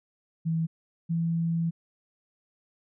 sine tone pair in turn, 163 / 166.42 Hz, E3 / E3, -19 / +17 cents, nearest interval unison, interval 36 cents, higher second, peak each -24 dBFS, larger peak neither, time 0.45-0.67 / 1.09-1.71 s, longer second, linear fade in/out 20 ms, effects none

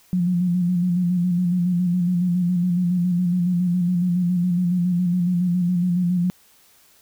sine tone with vibrato, 177.6 Hz, F3, 29 cents sharp, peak -17 dBFS, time 0.13-6.3 s, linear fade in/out 0 ms, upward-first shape square, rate 7.2 Hz, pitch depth 39 cents each way, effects white hiss -55 dBFS RMS until 7.01 s

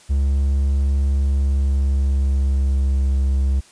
triangle tone with pitch glide, 69.1 to 67.37 Hz, C#2 to C#2, -5 to -49 cents, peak -13 dBFS, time 0.09-3.61 s, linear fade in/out 20 ms, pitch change -44 cents, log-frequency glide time 1.17-3.11 s, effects white hiss -49 dBFS RMS until 3.71 s + resampled to 22050 Hz

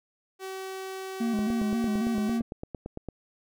sawtooth tone, 380.9 Hz, G4, 50 cents flat, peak -31 dBFS, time 0.39-2.41 s, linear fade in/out 50 ms
triangle tone with vibrato, 221.5 Hz, A3, 12 cents sharp, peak -23 dBFS, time 1.2-2.42 s, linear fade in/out 10 ms, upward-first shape square, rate 3.7 Hz, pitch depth 76 cents each way
click train, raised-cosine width 2 ms, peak -22 dBFS, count 16, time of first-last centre 1.39-3.087 s, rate 8.84 Hz
effects none

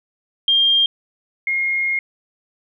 sine tone pair in turn, 3204 / 2142 Hz, G7 / C7, +37 / +40 cents, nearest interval perfect fifth, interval 697 cents, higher first, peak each -12 / -17 dBFS, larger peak first, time 0.48-0.86 / 1.47-1.99 s, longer second, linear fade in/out 2 ms, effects none

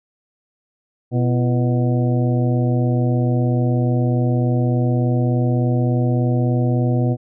harmonic tone with a mistuned harmonic, 123.47 Hz, B2, in tune, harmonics 1 / 2 / 3 / 4 / 5 / 6, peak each -16 / -22 / -26 / -28 / -30 / -32 dBFS, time 1.11-7.17 s, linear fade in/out 50 ms, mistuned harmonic 3, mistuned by -130 cents, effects none

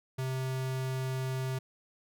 square tone, 130.81 Hz, C3, in tune, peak -32 dBFS, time 0.18-1.59 s, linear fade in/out 10 ms, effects none

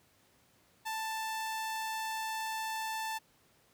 sawtooth tone, 883 Hz, A5, 6 cents sharp, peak -31 dBFS, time 0.85-3.19 s, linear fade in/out 20 ms, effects pink hiss -67 dBFS RMS until 3.73 s + high-pass 80 Hz 12 dB/octave

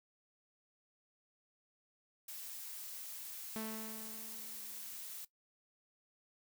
blue noise, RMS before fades -47 dBFS, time 2.28-5.25 s, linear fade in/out 5 ms
sawtooth tone with exponential decay, 220 Hz, A3, in tune, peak -35 dBFS, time 3.56-5.17 s, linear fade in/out 0 ms, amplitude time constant 350 ms
effects noise-tail reverb RT60 0.1 s tail -17 dB re dry

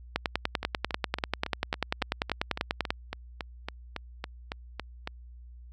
two click trains, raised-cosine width 0.3 ms, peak -17 / -10 dBFS, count 17 / 29, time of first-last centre 0.63-5.074 / 0.16-2.905 s, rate 3.6 / 10.2 Hz, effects added 60 Hz sine -45 dBFS peak until 5.72 s

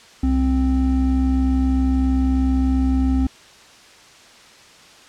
triangle tone pair together, 65.1 / 262.4 Hz, C2 / C4, -8 / +5 cents, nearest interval 2 octaves, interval 2413 cents, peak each -16 dBFS, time 0.23-3.27 s, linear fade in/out 5 ms, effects white hiss -46 dBFS RMS until 5.08 s + low-pass 6000 Hz 12 dB/octave

